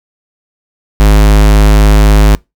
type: tone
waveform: square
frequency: 51.91 Hz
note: G#1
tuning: in tune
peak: -3 dBFS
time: 1-2.35 s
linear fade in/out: 0 ms
effects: noise-tail reverb RT60 0.2 s tail -25 dB re dry